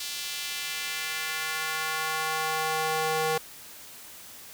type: tone with high-pass filter sweep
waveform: square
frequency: 157.7 Hz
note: D#3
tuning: 24 cents sharp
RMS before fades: -30 dBFS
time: 0-3.38 s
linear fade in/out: 5 ms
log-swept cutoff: 3800 to 520 Hz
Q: 1.2
effects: white hiss -46 dBFS RMS until 4.53 s